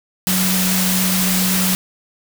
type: tone in noise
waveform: sine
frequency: 185.6 Hz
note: F#3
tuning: 6 cents sharp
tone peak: -18 dBFS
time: 0.27-1.75 s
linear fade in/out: 0 ms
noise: white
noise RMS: -19 dBFS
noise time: 0.27-1.75 s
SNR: -2 dB
effects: none